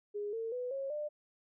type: tone with pitch steps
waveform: sine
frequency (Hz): 412.8 / 452.8 / 496.6 / 544.7 / 597.4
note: G#4 / A4 / B4 / C#5 / D5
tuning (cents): -10 / +50 / +9 / -30 / +29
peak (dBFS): -35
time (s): 0.14-1.09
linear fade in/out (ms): 20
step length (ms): 190
effects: none